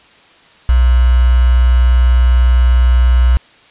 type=tone with quantisation; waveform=sine; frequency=61.74 Hz; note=B1; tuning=in tune; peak=-6 dBFS; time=0.69-3.37 s; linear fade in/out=0 ms; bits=4; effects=white hiss -45 dBFS RMS until 3.7 s + resampled to 8000 Hz